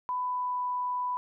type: tone with pitch glide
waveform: sine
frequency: 998 to 992.3 Hz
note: B5 to B5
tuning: +18 to +8 cents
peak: -28 dBFS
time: 0.09-1.17 s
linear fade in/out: 0 ms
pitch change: -10 cents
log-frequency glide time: 0.21-0.63 s
effects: none